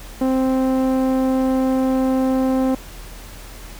sawtooth tone with low-pass filter, 261.6 Hz, C4, in tune, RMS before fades -18 dBFS, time 0.21-2.75 s, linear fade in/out 5 ms, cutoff 750 Hz, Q 0.75, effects added 41 Hz sine -36 dBFS peak until 3.79 s + pink hiss -40 dBFS RMS until 3.79 s

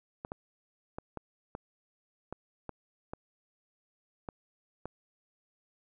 clicks, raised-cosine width 1 ms, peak -24 dBFS, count 10, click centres 0.249 / 0.319 / 0.985 / 1.173 / 1.551 / 2.326 / 2.693 / 3.135 / 4.288 / 4.856 s, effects none

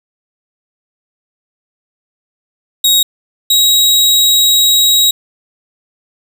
sawtooth tone pair in turn, 3780 / 3820 Hz, A#7 / A#7, +23 / +42 cents, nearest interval unison, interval 19 cents, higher second, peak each -4 dBFS, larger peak neither, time 2.84-3.03 / 3.5-5.11 s, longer second, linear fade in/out 5 ms, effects none

